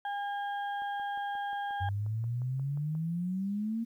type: harmonic tone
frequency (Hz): 810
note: G#5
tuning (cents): -43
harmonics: 1 / 2 / 4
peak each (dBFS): -33 / -40 / -50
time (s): 0.05-1.89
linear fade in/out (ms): 2
type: click train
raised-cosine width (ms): 1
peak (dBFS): -40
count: 13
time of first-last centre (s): 0.82-2.951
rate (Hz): 5.63
type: exponential sweep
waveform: sine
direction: up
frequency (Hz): 94.7 to 233.1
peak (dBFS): -30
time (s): 1.8-3.85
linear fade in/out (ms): 20
effects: 11-bit